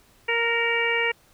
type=harmonic tone with a mistuned harmonic; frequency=466.2 Hz; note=A#4; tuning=in tune; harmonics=1 / 2 / 3 / 4 / 5 / 6; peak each=-27 / -31 / -34 / -26 / -25 / -30 dBFS; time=0.28-1.12 s; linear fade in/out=10 ms; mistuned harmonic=5; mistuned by=-20 cents; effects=pink hiss -58 dBFS RMS until 1.33 s